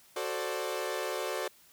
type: chord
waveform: sawtooth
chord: D dominant seventh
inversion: first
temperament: equal with one note detuned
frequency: 370 / 440 / 527.2 / 587.3 Hz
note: F#4 / A4 / C5 / D5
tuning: 0 / 0 / +13 / 0 cents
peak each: -34 dBFS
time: 0.16-1.48 s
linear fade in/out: 5 ms
effects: white hiss -60 dBFS RMS until 1.72 s